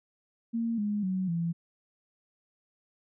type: tone with pitch steps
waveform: sine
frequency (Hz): 230.2 / 207.5 / 186.98 / 168.52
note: A#3 / G#3 / F#3 / E3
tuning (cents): -22 / -1 / +18 / +38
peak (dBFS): -27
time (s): 0.53-1.53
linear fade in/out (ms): 20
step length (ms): 250
effects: none